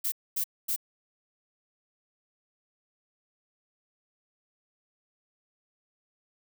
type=noise bursts; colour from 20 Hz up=violet; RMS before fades=-29 dBFS; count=3; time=0.04-0.763 s; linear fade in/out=10 ms; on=81 ms; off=240 ms; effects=none